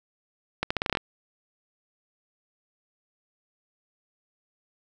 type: accelerating click train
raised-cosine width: 0.3 ms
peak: -9 dBFS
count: 9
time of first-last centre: 0.63-0.972 s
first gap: 75 ms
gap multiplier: 0.83
effects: none